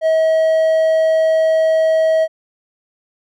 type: tone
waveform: triangle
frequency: 640 Hz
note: D#5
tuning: 49 cents sharp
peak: -9 dBFS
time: 0.01-2.28 s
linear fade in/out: 50 ms
effects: none